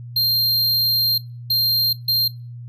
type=tone bursts at uneven times; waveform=square; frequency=4186 Hz; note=C8; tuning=in tune; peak=-16 dBFS; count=3; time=0.16-1.18 / 1.5-1.93 / 2.08-2.28 s; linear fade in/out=5 ms; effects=noise-tail reverb RT60 0.3 s tail -21 dB re dry + added 120 Hz sine -32 dBFS peak until 2.68 s